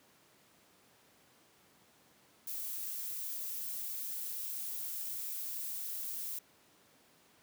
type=noise; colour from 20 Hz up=violet; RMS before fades=-40 dBFS; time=2.47-6.39 s; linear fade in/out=5 ms; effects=pink hiss -65 dBFS RMS until 7.42 s + high-pass 150 Hz 12 dB/octave